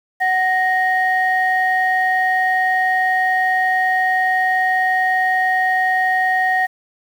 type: tone pair together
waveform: sine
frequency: 745.2 / 1864.7 Hz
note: F#5 / A#6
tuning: +12 / 0 cents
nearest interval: octave + major third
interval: 1588 cents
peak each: -16 dBFS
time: 0.2-6.67 s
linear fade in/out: 20 ms
effects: tanh soft clip ceiling -7 dBFS + 7-bit